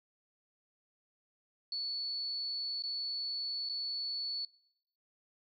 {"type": "tone with dropouts", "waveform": "sine", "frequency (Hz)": 4435, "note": "C#8", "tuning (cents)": 0, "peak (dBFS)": -34, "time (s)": [1.72, 4.45], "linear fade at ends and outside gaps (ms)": 2, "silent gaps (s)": [[2.823, 2.836], [3.69, 3.695]], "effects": ["noise-tail reverb RT60 0.9 s tail -26 dB re dry"]}